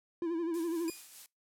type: tone with vibrato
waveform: triangle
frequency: 334.7 Hz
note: E4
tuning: 26 cents sharp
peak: -29 dBFS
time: 0.22-0.9 s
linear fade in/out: 2 ms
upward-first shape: sine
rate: 12 Hz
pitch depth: 73 cents each way
type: noise with tremolo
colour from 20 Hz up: blue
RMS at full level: -47 dBFS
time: 0.54-1.26 s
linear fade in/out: 0 ms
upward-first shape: sine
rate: 5 Hz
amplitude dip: 40%
type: tone with exponential decay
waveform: 5% pulse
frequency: 2452 Hz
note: D#7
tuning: 26 cents flat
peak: -29 dBFS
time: 0.88-1.15 s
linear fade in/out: 0 ms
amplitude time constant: 57 ms
effects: noise-tail reverb RT60 0.2 s tail -24 dB re dry + low-pass 12000 Hz 12 dB/octave